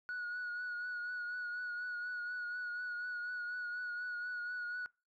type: tone with vibrato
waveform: sine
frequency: 1459 Hz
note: F#6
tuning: 25 cents flat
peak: -36 dBFS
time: 0.09-4.86 s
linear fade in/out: 0 ms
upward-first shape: triangle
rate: 4.1 Hz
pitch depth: 33 cents each way
effects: noise-tail reverb RT60 0.3 s tail -25 dB re dry + tanh soft clip ceiling -36 dBFS